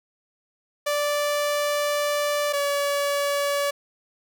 sawtooth tone pair in turn, 585 / 570 Hz, D5 / C#5, -7 / +48 cents, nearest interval unison, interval 45 cents, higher first, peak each -18 dBFS, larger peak neither, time 0.86-2.53 / 2.53-3.71 s, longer first, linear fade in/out 10 ms, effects none

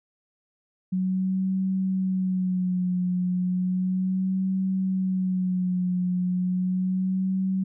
sine tone with vibrato, 185 Hz, F#3, in tune, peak -22 dBFS, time 0.92-7.64 s, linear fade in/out 10 ms, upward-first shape sine, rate 0.34 Hz, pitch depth 42 cents each way, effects none

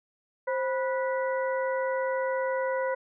harmonic tone with a mistuned harmonic, 490.6 Hz, B4, 12 cents flat, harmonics 1 / 2 / 3 / 4, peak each -27 / -33 / -37 / -39 dBFS, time 0.47-2.95 s, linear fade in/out 10 ms, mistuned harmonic 1, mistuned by +120 cents, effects none

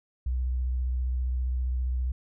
sine tone with vibrato, 62.8 Hz, B1, 30 cents sharp, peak -25 dBFS, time 0.26-2.12 s, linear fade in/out 5 ms, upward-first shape sine, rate 15 Hz, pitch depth 33 cents each way, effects none

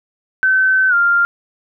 sine tone with pitch glide, 1531 to 1395.8 Hz, G6 to F6, -41 to -1 cents, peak -10 dBFS, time 0.43-1.25 s, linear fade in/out 0 ms, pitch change -160 cents, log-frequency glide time 0.89-0.94 s, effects none

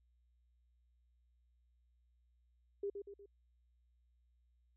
sine tone with echo, 401.7 Hz, G4, 42 cents sharp, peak -36 dBFS, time 2.83-2.9 s, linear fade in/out 5 ms, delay 120 ms, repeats 3, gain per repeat -6 dB, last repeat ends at 3.26 s, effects added 60 Hz sine -70 dBFS peak until 4.76 s

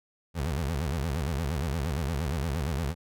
25% pulse tone with vibrato, 75.3 Hz, D2, 44 cents sharp, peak -24 dBFS, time 0.34-2.95 s, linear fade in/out 50 ms, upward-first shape sine, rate 8.6 Hz, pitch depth 250 cents each way, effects none

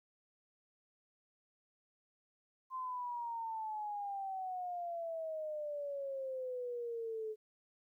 sine exponential sweep, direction down, 1046.5 to 428.8 Hz, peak -38 dBFS, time 2.7-7.36 s, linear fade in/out 50 ms, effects 13-bit

